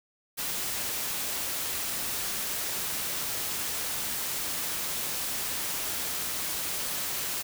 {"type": "noise", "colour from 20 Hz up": "white", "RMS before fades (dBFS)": -32, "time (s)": [0.37, 7.43], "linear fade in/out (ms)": 20, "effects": []}